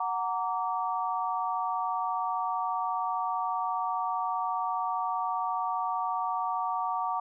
sine chord, Gb augmented, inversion none, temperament just, 740 / 925 / 1156.2 Hz, Gb5 / Bb5 / D6, 0 / -14 / -27 cents, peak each -32 / -32 / -32 dBFS, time 0-7.2 s, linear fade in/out 5 ms, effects none

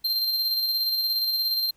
square tone with tremolo, 4161 Hz, C8, 10 cents flat, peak -22 dBFS, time 0.04-1.71 s, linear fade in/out 10 ms, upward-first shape square, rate 17 Hz, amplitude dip 30%, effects pink hiss -65 dBFS RMS until 1.76 s

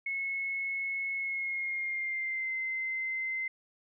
sine tone with pitch glide, 2187 to 2070 Hz, C#7 to C7, -24 to -19 cents, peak -31 dBFS, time 0.06-3.48 s, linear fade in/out 5 ms, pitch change -95 cents, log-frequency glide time 1.15-2.53 s, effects none

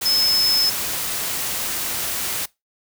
sine tone in noise, 5200 Hz, E8, 24 cents flat, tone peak -16 dBFS, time 0.05-0.7 s, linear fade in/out 10 ms, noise white, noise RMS -25 dBFS, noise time 0.01-2.46 s, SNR +6 dB, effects noise-tail reverb RT60 0.2 s tail -22 dB re dry

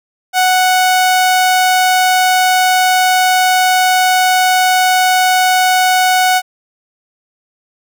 sawtooth tone, 740 Hz, F#5, in tune, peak -5 dBFS, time 0.33-6.42 s, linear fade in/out 50 ms, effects none

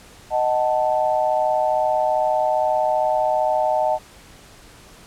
sine chord, D# diminished, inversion none, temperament equal with one note detuned, 622.3 / 744.7 / 880 Hz, D#5 / F#5 / A5, 0 / +11 / 0 cents, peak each -20 / -22 / -22 dBFS, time 0.3-3.99 s, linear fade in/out 50 ms, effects pink hiss -46 dBFS RMS until 5.06 s + low-pass 11000 Hz 12 dB/octave

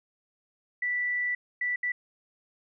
sine tone bursts at uneven times, 1968 Hz, B6, 7 cents flat, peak -26 dBFS, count 3, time 0.82-1.35 / 1.61-1.76 / 1.83-1.92 s, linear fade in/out 5 ms, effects none

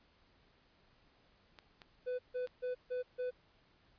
clicks, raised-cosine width 0.2 ms, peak -34 dBFS, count 3, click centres 1.588 / 1.818 / 2.473 s
triangle tone bursts, 500 Hz, B4, 21 cents sharp, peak -33 dBFS, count 5, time 2.06-3.31 s, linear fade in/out 20 ms, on 130 ms, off 150 ms
effects pink hiss -69 dBFS RMS until 3.98 s + resampled to 11025 Hz

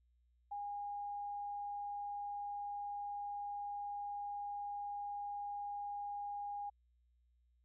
sine tone, 816 Hz, G#5, 31 cents flat, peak -40 dBFS, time 0.51-6.7 s, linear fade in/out 10 ms, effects added 60 Hz sine -70 dBFS peak until 7.64 s

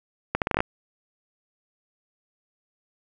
accelerating click train, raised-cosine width 0.5 ms, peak -7 dBFS, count 8, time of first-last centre 0.35-0.605 s, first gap 68 ms, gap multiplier 0.78, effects none

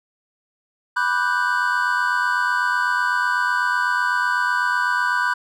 triangle chord, G major seventh, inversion first, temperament equal, 987.8 / 1174.7 / 1480 / 1568 Hz, B5 / D6 / F#6 / G6, 0 / 0 / 0 / 0 cents, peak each -21 / -26 / -20 / -22 dBFS, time 0.96-5.34 s, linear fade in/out 10 ms, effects none

